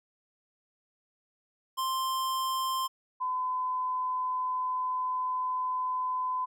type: tone pair in turn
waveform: square / sine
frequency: 1050 / 1014.2 Hz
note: C6 / B5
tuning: +6 / +46 cents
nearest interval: minor second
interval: 60 cents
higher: first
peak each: -29 / -28 dBFS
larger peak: second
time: 1.77-2.88 / 3.2-6.46 s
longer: second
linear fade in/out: 20 ms
effects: none